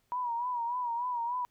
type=tone with vibrato; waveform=sine; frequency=964 Hz; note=B5; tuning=42 cents flat; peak=-30 dBFS; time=0.12-1.45 s; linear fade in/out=0 ms; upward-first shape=sine; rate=3.4 Hz; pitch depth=69 cents each way; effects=pink hiss -74 dBFS RMS until 1.5 s